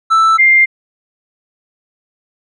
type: tone pair in turn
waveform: triangle / sine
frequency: 1322 / 2104 Hz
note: E6 / C7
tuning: +5 / +9 cents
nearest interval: minor sixth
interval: 804 cents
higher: second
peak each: -5 dBFS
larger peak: neither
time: 0.1-0.38 / 0.38-0.66 s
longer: neither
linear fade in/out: 20 ms
effects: resampled to 22050 Hz